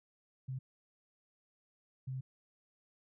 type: tone bursts at uneven times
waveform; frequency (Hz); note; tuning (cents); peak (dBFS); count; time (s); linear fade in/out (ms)
sine; 130.81; C3; 0; -37; 2; 0.48-0.59 / 2.07-2.21; 10
effects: none